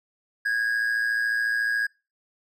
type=tone with amplitude modulation; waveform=triangle; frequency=1644 Hz; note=G#6; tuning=18 cents flat; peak=-18 dBFS; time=0.45-1.87 s; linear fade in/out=10 ms; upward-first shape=sine; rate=114 Hz; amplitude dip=55%; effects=noise-tail reverb RT60 0.3 s tail -25 dB re dry